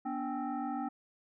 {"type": "tone with frequency modulation", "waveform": "sine", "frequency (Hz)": 242.9, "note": "B3", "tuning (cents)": -29, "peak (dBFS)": -33, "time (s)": [0.05, 0.89], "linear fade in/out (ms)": 10, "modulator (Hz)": 533, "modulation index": 1.5, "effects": []}